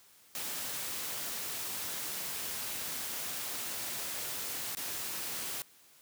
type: noise with dropouts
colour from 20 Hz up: white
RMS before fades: -38 dBFS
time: 0.35-5.62 s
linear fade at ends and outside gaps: 1 ms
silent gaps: 4.75-4.77 s
effects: white hiss -61 dBFS RMS until 6.01 s + high-pass 80 Hz 12 dB/octave